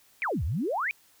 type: exponential two-way sweep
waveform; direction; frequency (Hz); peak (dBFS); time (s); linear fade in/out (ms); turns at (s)
sine; down then up; 2500 to 66.1 to 2500; -26; 0.22-0.91; 0; 0.44
effects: white hiss -61 dBFS RMS until 1.2 s